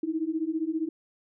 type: beating tone pair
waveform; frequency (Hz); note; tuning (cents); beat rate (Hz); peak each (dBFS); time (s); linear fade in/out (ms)
sine; 311.1 / 326.1; D#4 / E4; 0 / -19; 15; -30 / -29; 0.03-0.89; 5
effects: none